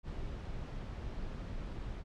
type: noise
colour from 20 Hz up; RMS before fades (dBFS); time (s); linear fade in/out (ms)
brown; -41; 0.03-2.04; 50
effects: low-pass 5000 Hz 12 dB/octave